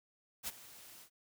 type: noise with ADSR envelope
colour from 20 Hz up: white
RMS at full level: -38 dBFS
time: 0.43-1.1 s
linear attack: 47 ms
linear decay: 29 ms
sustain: -17 dB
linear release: 85 ms
effects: none